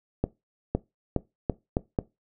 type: accelerating click train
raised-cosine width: 2 ms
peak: -10 dBFS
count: 6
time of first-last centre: 0.24-1.988 s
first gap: 510 ms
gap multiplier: 0.81
effects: noise-tail reverb RT60 0.2 s tail -19 dB re dry